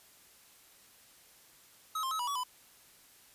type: tone with pitch steps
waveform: square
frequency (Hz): 1277 / 1057 / 1285 / 974 / 1134 / 1002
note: D#6 / C6 / E6 / B5 / C#6 / B5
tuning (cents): +45 / +17 / -45 / -24 / +39 / +25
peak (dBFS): -33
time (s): 1.95-2.436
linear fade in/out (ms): 5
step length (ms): 81
effects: white hiss -60 dBFS RMS until 3.34 s + resampled to 32000 Hz